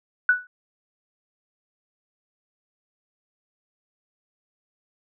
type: tone with exponential decay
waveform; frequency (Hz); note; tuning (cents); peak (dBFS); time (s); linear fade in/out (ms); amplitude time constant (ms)
sine; 1480; F#6; 0; -11; 0.29-0.47; 2; 39
effects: none